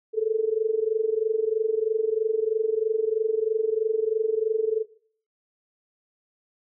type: tone with amplitude modulation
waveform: sine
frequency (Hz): 440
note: A4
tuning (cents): 0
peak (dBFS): -17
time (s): 0.13-4.85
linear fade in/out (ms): 50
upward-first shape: sine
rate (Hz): 23.1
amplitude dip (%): 85
effects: noise-tail reverb RT60 0.5 s tail -17 dB re dry